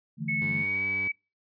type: chord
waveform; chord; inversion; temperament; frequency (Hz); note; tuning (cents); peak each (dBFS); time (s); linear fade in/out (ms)
sine; D suspended second; none; equal; 146.83 / 164.81 / 220; D3 / E3 / A3; 0 / 0 / 0; -35; 0.17-0.65; 50
type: tone with pitch glide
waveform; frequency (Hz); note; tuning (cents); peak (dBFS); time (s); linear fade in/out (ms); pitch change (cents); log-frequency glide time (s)
sine; 2200 to 2284; C#7 to D7; -14 to -49; -26; 0.28-1.12; 10; +65; 0.49-0.85
type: tone with vibrato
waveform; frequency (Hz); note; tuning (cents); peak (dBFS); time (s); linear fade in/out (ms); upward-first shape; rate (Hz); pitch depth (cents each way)
15% pulse; 98.2; G2; +4; -33; 0.42-1.08; 0; sine; 19; 31
effects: noise-tail reverb RT60 0.3 s tail -26 dB re dry + resampled to 11025 Hz